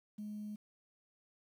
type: tone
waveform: sine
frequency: 210 Hz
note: G#3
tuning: 19 cents sharp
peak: -40 dBFS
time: 0.18-0.56 s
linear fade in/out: 10 ms
effects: tanh soft clip ceiling -36 dBFS + 11-bit